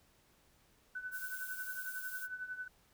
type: tone with tremolo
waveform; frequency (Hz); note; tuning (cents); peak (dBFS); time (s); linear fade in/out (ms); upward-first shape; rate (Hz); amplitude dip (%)
sine; 1500; F#6; +23; -37; 0.95-2.68; 5; triangle; 11; 80
type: noise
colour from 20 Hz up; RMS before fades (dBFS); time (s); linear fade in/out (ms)
violet; -47; 1.11-2.28; 50
effects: pink hiss -69 dBFS RMS until 2.93 s